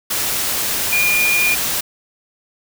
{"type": "tone in noise", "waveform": "sine", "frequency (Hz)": 2423, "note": "D#7", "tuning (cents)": -47, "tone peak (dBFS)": -14, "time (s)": [0.92, 1.55], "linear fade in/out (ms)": 10, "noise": "white", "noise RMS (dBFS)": -20, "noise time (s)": [0.1, 1.81], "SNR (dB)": 3, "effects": []}